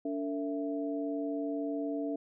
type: tone cluster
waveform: sine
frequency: 286.9 / 454.1 / 663 Hz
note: D4 / A#4 / E5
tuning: -40 / -45 / +10 cents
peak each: -33 / -39 / -39 dBFS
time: 0.05-2.16 s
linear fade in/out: 5 ms
effects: none